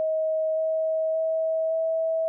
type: tone with pitch steps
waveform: sine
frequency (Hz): 633 / 638.1 / 643.3 / 648.5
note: D#5 / D#5 / E5 / E5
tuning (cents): +30 / +44 / -42 / -28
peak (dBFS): -22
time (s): 0-2.28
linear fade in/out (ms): 0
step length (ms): 570
effects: none